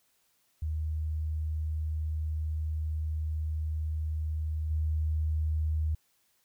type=tone with level steps; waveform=sine; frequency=77.78 Hz; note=D#2; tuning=in tune; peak=-29 / -26 dBFS; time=0.62-5.95 s; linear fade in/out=5 ms; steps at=4.7 s; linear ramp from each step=10 ms; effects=white hiss -71 dBFS RMS until 6.44 s